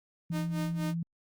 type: tone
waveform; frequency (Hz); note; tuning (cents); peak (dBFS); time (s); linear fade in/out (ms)
sine; 167.6; E3; +29; -30; 0.3-1.03; 5
type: tone with tremolo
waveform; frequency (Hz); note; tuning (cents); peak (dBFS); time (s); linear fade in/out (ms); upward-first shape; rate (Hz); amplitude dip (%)
sawtooth; 307; D#4; -23; -30; 0.31-0.95; 50; sine; 4.1; 90
effects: Opus 48 kbps